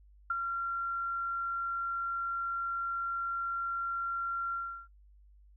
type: tone with ADSR envelope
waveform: sine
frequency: 1374 Hz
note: F6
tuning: 29 cents flat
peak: -26 dBFS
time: 0.3-4.88 s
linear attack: 5 ms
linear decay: 26 ms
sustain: -5 dB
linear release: 350 ms
effects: noise-tail reverb RT60 0.1 s tail -22 dB re dry + added 50 Hz sine -56 dBFS peak until 5.56 s